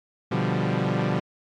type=chord; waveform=sawtooth; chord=G dominant seventh; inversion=first; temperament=equal; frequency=123.47 / 146.83 / 174.61 / 196 Hz; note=B2 / D3 / F3 / G3; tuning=0 / 0 / 0 / 0 cents; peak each=-24 dBFS; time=0.31-1.2 s; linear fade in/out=10 ms; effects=low-pass 3000 Hz 12 dB/octave + AAC 64 kbps